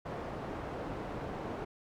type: low-pass noise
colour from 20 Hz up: white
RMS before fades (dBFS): -40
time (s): 0.05-1.65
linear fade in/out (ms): 10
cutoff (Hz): 710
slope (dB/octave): 12
effects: none